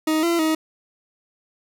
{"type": "tone with pitch steps", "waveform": "40% pulse", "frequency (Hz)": [313.4, 339.3, 315.9], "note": ["D#4", "F4", "D#4"], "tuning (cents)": [13, -50, 26], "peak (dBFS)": -17, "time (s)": [0.07, 0.55], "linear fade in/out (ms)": 5, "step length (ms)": 160, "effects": []}